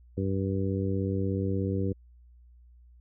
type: harmonic tone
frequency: 96.7 Hz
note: G2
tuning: 23 cents flat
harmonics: 1 / 2 / 3 / 4 / 5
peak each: -29 / -32 / -34 / -35 / -36 dBFS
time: 0.17-1.93 s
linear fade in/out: 10 ms
effects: added 60 Hz sine -52 dBFS peak until 3 s